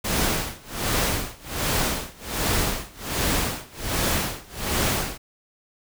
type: noise with tremolo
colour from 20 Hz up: pink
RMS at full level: -22 dBFS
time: 0.04-5.18 s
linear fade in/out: 10 ms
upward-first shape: sine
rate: 1.3 Hz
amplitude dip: 95%
effects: none